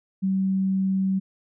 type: tone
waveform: sine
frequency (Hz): 191.3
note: G3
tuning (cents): -42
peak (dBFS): -20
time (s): 0.22-1.2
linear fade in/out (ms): 20
effects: none